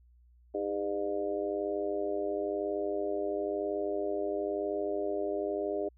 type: harmonic tone with a mistuned harmonic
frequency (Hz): 101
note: G#2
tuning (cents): -48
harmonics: 3 / 4 / 5 / 6 / 7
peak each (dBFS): -38 / -33 / -42 / -35 / -43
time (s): 0.54-5.89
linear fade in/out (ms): 10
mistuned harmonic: 3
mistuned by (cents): +46
effects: added 60 Hz sine -58 dBFS peak until 5.97 s